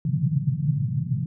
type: band-pass noise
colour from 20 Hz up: white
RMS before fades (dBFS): -24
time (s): 0.05-1.26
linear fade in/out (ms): 2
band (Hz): 120 to 160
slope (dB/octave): 48
effects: none